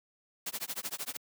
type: noise with tremolo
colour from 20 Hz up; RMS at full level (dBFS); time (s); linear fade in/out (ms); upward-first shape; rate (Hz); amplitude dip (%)
white; -35; 0.46-1.17; 5; sine; 13; 100
effects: high-pass 150 Hz 12 dB/octave